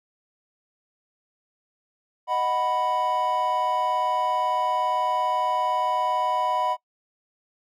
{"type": "chord", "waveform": "triangle", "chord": "B major", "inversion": "first", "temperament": "equal", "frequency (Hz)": [622.3, 740, 987.8], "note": ["D#5", "F#5", "B5"], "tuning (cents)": [0, 0, 0], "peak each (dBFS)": [-28, -25, -22], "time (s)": [2.27, 6.77], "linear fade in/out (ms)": 50, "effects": ["noise-tail reverb RT60 0.1 s tail -22 dB re dry"]}